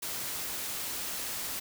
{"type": "noise", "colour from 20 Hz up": "white", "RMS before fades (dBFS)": -36, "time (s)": [0.02, 1.6], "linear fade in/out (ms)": 10, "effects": []}